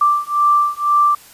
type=beating tone pair; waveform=sine; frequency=1174.7 / 1176.7 Hz; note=D6 / D6; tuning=0 / +3 cents; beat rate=2 Hz; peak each=-15 dBFS; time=0.01-1.15 s; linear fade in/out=5 ms; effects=white hiss -43 dBFS RMS until 1.33 s + resampled to 32000 Hz